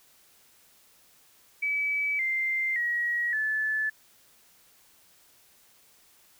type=tone with pitch steps; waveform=sine; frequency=2292 / 2090 / 1905.2 / 1737 Hz; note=D7 / C7 / A#6 / A6; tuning=-43 / -2 / +37 / -23 cents; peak=-25 dBFS; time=1.62-3.9 s; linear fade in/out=10 ms; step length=570 ms; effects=white hiss -60 dBFS RMS until 6.39 s